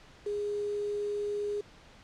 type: tone with quantisation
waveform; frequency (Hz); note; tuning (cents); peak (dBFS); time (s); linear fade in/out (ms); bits
sine; 412.5; G#4; -12; -30; 0.26-1.61; 5; 8
effects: pink hiss -55 dBFS RMS until 2.03 s + low-pass 5000 Hz 12 dB/octave